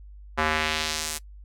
square tone with band-pass filter sweep, 77.8 Hz, D#2, in tune, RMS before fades -27 dBFS, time 0.37-1.19 s, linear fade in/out 20 ms, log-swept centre 1300 to 9600 Hz, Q 1.1, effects noise-tail reverb RT60 0.1 s tail -21 dB re dry + added 50 Hz sine -42 dBFS peak until 1.44 s

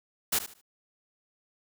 white noise with echo, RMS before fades -26 dBFS, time 0.32-0.39 s, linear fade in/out 10 ms, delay 75 ms, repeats 3, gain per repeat -12 dB, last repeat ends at 0.615 s, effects none

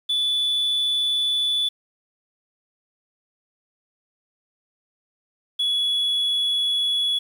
sine tone pair in turn, 3467 / 3386 Hz, A7 / G#7, -26 / +33 cents, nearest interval unison, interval 41 cents, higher first, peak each -17 dBFS, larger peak neither, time 0.09-1.69 / 5.59-7.19 s, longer neither, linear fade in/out 10 ms, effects tanh soft clip ceiling -18 dBFS + 8-bit

